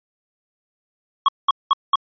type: tone bursts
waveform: square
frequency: 1103 Hz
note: C#6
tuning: 9 cents flat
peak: -12 dBFS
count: 4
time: 1.26-1.956 s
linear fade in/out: 2 ms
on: 24 ms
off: 200 ms
effects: resampled to 11025 Hz